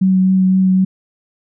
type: tone with vibrato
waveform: sine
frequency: 187.8 Hz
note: F#3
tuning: 26 cents sharp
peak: -9 dBFS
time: 0.01-0.85 s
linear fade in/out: 10 ms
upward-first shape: triangle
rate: 3.9 Hz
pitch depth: 14 cents each way
effects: none